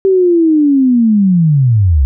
sine linear sweep, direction down, 390 to 62.7 Hz, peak -6 dBFS, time 0.05-2.05 s, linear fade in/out 0 ms, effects none

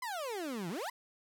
30% pulse exponential two-way sweep, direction down then up, 1046.5 to 159.7 to 1046.5 Hz, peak -34 dBFS, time 0.02-0.9 s, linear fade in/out 5 ms, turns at 0.69 s, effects none

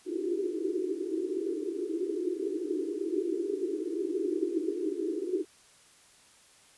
white band-pass noise, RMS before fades -32 dBFS, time 0.05-5.45 s, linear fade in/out 50 ms, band 310 to 410 Hz, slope 96 dB/octave, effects white hiss -59 dBFS RMS until 6.77 s + resampled to 24000 Hz

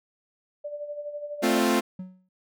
sine tone with tremolo, 587.3 Hz, D5, in tune, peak -30 dBFS, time 0.64-1.6 s, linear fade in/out 10 ms, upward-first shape sine, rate 12 Hz, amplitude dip 60%
sawtooth chord, F major, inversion first, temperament equal, 220 / 261.6 / 349.2 Hz, A3 / C4 / F4, 0 / 0 / 0 cents, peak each -21 dBFS, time 1.42-1.81 s, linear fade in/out 20 ms
triangle tone with exponential decay, 185 Hz, F#3, in tune, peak -29 dBFS, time 1.99-2.29 s, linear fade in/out 5 ms, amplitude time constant 64 ms
effects none

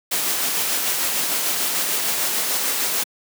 white noise with tremolo, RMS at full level -21 dBFS, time 0.11-3.04 s, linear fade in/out 10 ms, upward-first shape sine, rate 6.7 Hz, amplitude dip 25%, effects high-pass 200 Hz 12 dB/octave

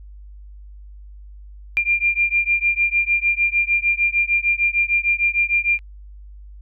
sine beating tone pair, 2389 / 2395.6 Hz, D7 / D7, +29 / +34 cents, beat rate 6.6 Hz, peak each -19 dBFS, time 1.77-5.79 s, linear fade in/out 0 ms, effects added 50 Hz sine -37 dBFS peak until 6.61 s

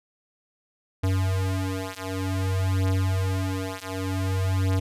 square beating tone pair, 94.2 / 94.74 Hz, F#2 / F#2, +32 / +41 cents, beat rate 0.54 Hz, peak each -27 dBFS, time 1.03-4.8 s, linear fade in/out 10 ms, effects resampled to 32000 Hz

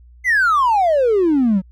triangle exponential sweep, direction down, 2093 to 179.8 Hz, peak -9 dBFS, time 0.24-1.62 s, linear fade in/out 50 ms, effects tanh soft clip ceiling -8 dBFS + added 60 Hz sine -42 dBFS peak until 1.71 s

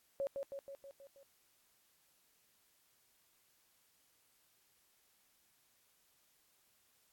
sine tone with echo, 553 Hz, C#5, 4 cents flat, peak -34 dBFS, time 0.2-0.27 s, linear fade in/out 0 ms, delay 160 ms, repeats 6, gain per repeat -4 dB, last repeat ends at 1.23 s, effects white hiss -73 dBFS RMS until 7.12 s + AAC 64 kbps

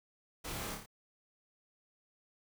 pink noise with echo, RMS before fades -43 dBFS, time 0.44-0.75 s, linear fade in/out 10 ms, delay 28 ms, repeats 4, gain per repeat -3 dB, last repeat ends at 0.862 s, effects none

